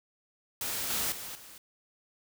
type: noise with level steps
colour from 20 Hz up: white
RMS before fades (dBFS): -34 / -31 / -41 / -50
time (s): 0.61-1.58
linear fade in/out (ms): 2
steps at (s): 0.9 / 1.12 / 1.35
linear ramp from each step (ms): 2
effects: none